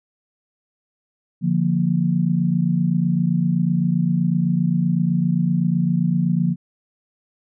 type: chord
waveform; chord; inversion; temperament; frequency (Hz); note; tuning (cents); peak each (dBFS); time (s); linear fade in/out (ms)
sine; Bb major; first; equal; 146.83 / 174.61 / 233.1; D3 / F3 / Bb3; 0 / 0 / 0; -22 / -18 / -24; 1.41-6.56; 50
effects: none